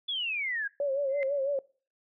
sine exponential sweep, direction down, 3486 to 1596 Hz, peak -29 dBFS, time 0.08-0.68 s, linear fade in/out 10 ms
sine tone with vibrato, 554.4 Hz, C#5, in tune, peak -26 dBFS, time 0.8-1.59 s, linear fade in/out 2 ms, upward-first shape sine, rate 6 Hz, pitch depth 73 cents each way
sine tone with exponential growth, 2068 Hz, C7, 21 cents flat, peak -30 dBFS, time 1.09-1.23 s, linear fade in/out 0 ms, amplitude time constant 30 ms
effects noise-tail reverb RT60 0.4 s tail -24 dB re dry

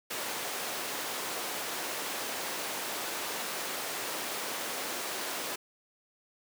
pink high-pass noise, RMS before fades -36 dBFS, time 0.1-5.56 s, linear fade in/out 10 ms, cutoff 410 Hz, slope 12 dB/octave, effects none

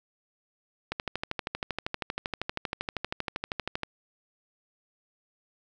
click train, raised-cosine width 0.3 ms, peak -14 dBFS, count 38, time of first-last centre 0.92-3.833 s, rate 12.7 Hz, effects none

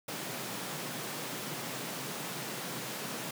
pink high-pass noise, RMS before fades -39 dBFS, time 0.08-3.31 s, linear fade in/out 5 ms, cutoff 120 Hz, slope 96 dB/octave, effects none

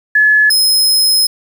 sine / sawtooth tone pair in turn, 1711 / 5127 Hz, A6 / E8, -49 / -49 cents, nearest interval octave + perfect fifth, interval 1900 cents, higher second, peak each -6 dBFS, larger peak neither, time 0.15-0.5 / 0.5-1.27 s, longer second, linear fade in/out 5 ms, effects 7-bit

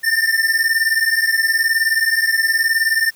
square beating tone pair, 1790 / 1809 Hz, A6 / A6, +29 / +48 cents, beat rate 19 Hz, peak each -18 dBFS, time 0.03-3.11 s, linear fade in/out 20 ms, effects white hiss -50 dBFS RMS until 3.15 s

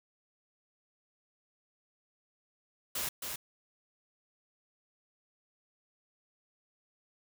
white noise with echo, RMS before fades -35 dBFS, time 2.95-3.09 s, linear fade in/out 5 ms, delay 270 ms, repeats 1, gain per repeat -4 dB, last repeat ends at 3.36 s, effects none

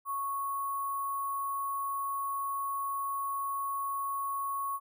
sine tone with sample-and-hold, 1104 Hz, C#6, 7 cents flat, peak -31 dBFS, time 0.05-4.8 s, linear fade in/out 50 ms, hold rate 11025 Hz, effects none

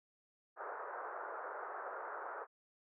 white band-pass noise, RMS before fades -45 dBFS, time 0.56-2.47 s, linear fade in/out 50 ms, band 400 to 1500 Hz, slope 48 dB/octave, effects none

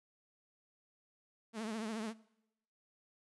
sawtooth tone with vibrato, 220 Hz, A3, in tune, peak -35 dBFS, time 1.53-2.14 s, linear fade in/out 50 ms, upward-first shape triangle, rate 14 Hz, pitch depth 99 cents each way, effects noise-tail reverb RT60 0.8 s tail -20 dB re dry + resampled to 24000 Hz

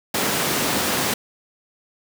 pink high-pass noise, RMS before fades -22 dBFS, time 0.14-1.14 s, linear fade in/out 5 ms, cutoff 180 Hz, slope 12 dB/octave, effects none

